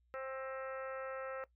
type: harmonic tone with a mistuned harmonic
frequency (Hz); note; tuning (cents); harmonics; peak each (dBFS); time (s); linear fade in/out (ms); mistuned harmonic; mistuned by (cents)
264.5; C4; +19; 2 / 3 / 4 / 5 / 6 / 7 / 8 / 9 / 10; -42 / -54 / -55 / -46 / -55 / -54 / -61 / -63 / -62; 0.14-1.44; 0; 7; +20
effects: noise-tail reverb RT60 0.1 s tail -18 dB re dry + added 60 Hz sine -70 dBFS peak until 1.55 s